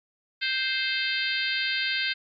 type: harmonic tone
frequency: 523.3 Hz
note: C5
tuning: in tune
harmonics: 3 / 4 / 5 / 6 / 7 / 8 / 9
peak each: -30 / -31 / -32 / -33 / -33 / -34 / -35 dBFS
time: 0.41-2.14 s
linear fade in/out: 20 ms
effects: MP3 64 kbps